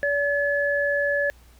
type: tone pair together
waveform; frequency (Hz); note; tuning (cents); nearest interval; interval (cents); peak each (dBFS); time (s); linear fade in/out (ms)
sine; 573 / 1713.2; D5 / A6; -43 / -47; octave + perfect fifth; 1896; -23; 0.03-1.3; 0
effects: added 60 Hz sine -50 dBFS peak until 1.59 s + pink hiss -57 dBFS RMS until 1.59 s